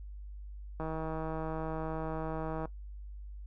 click train, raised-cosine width 1 ms, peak -24 dBFS, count 296, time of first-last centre 0.8-2.655 s, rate 159 Hz, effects noise-tail reverb RT60 0.1 s tail -18 dB re dry + added 50 Hz sine -42 dBFS peak until 3.46 s

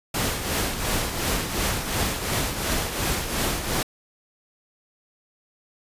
pink noise with tremolo, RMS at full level -23 dBFS, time 0.14-3.83 s, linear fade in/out 5 ms, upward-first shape triangle, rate 2.8 Hz, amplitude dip 60%, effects resampled to 32000 Hz

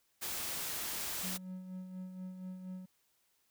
white noise, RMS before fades -39 dBFS, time 0.21-1.38 s, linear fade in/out 20 ms
triangle tone with tremolo, 185 Hz, F#3, in tune, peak -38 dBFS, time 1.23-2.86 s, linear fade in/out 10 ms, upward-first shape sine, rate 4.2 Hz, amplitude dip 50%
effects white hiss -75 dBFS RMS until 3.5 s

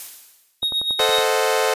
blue noise with exponential decay, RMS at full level -31 dBFS, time 0-0.74 s, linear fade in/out 1 ms, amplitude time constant 160 ms
triangle tone with tremolo, 3753 Hz, A#7, 11 cents sharp, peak -16 dBFS, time 0.62-1.24 s, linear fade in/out 10 ms, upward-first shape sine, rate 8 Hz, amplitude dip 60%
click train, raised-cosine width 1 ms, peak -20 dBFS, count 7, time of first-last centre 0.63-1.186 s, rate 10.8 Hz
sawtooth chord, A diminished seventh, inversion none, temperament equal, 440 / 523.3 / 622.3 / 740 Hz, A4 / C5 / Eb5 / Gb5, 0 / 0 / 0 / 0 cents, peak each -17 / -18 / -21 / -21 dBFS, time 0.99-1.74 s, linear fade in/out 5 ms
effects resampled to 32000 Hz

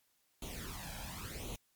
pink noise with flanger, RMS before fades -44 dBFS, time 0.42-1.56 s, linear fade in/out 2 ms, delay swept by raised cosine 0.29 to 1.27 ms, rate 0.93 Hz, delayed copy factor +0.75, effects white hiss -75 dBFS RMS until 1.75 s + MP3 96 kbps

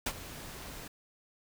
pink noise with ADSR envelope, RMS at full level -30 dBFS, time 0.06-0.88 s, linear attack 5 ms, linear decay 56 ms, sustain -15 dB, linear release 6 ms, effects none

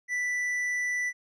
sine tone with tanh clipping, 1976 Hz, B6, in tune, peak -28 dBFS, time 0.08-1.13 s, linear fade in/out 50 ms, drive 7 dB, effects none

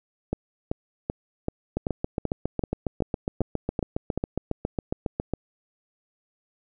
two click trains, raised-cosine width 2 ms, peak -12 / -12 dBFS, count 27 / 11, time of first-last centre 1.77-5.337 / 0.33-4.176 s, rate 7.29 / 2.6 Hz, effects none

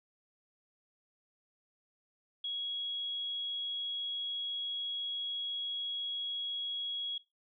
sine tone, 3322 Hz, G#7, in tune, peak -34 dBFS, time 2.44-7.18 s, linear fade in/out 5 ms, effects noise-tail reverb RT60 0.2 s tail -17 dB re dry

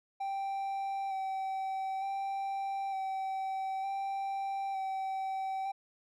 triangle tone with vibrato, 776 Hz, G5, 18 cents flat, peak -31 dBFS, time 0.2-5.72 s, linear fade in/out 10 ms, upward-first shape square, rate 0.55 Hz, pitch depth 16 cents each way, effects none

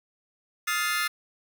sawtooth chord, F dominant seventh, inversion third, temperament just, 1257.2 / 1396.9 / 1746.1 / 2095 Hz, Eb6 / F6 / A6 / C7, +18 / 0 / -14 / +2 cents, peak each -27 dBFS, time 0.67-1.08 s, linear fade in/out 10 ms, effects 9-bit

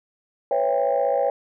sine chord, C# half-diminished seventh, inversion third, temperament just, 498.9 / 554.4 / 665.2 / 798.3 Hz, B4 / C#5 / E5 / G5, +17 / 0 / +16 / +31 cents, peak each -24 / -21 / -26 / -24 dBFS, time 0.51-1.3 s, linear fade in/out 2 ms, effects tanh soft clip ceiling -11 dBFS

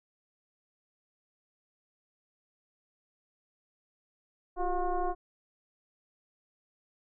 sine tone with frequency modulation, 349.2 Hz, F4, in tune, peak -27 dBFS, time 4.56-5.15 s, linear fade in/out 50 ms, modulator 365 Hz, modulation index 1.7, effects none

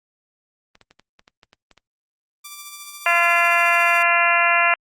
clicks, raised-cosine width 0.2 ms, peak -29 dBFS, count 10, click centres 0.754 / 0.813 / 0.91 / 0.996 / 1.194 / 1.279 / 1.432 / 1.531 / 1.713 / 1.777 s
5% pulse tone with tremolo, 1174.7 Hz, D6, in tune, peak -22 dBFS, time 2.44-4.03 s, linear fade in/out 10 ms, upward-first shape sine, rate 14 Hz, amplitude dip 40%
harmonic tone, 343.3 Hz, F4, 30 cents flat, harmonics 2 / 3 / 4 / 5 / 6 / 7 / 8, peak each -22 / -22 / -22 / -22 / -22 / -22 / -22 dBFS, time 3.06-4.74 s, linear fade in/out 2 ms
effects Opus 32 kbps

